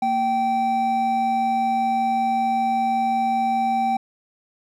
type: tone pair together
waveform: triangle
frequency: 231.3 / 775.8 Hz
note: A#3 / G5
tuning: -13 / -18 cents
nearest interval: octave + major sixth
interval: 2095 cents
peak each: -25 / -17 dBFS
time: 0.02-3.97 s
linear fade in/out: 5 ms
effects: none